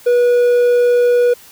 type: tone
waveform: triangle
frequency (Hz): 485.9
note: B4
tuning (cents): -28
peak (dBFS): -7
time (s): 0.06-1.34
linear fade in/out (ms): 10
effects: white hiss -42 dBFS RMS until 1.51 s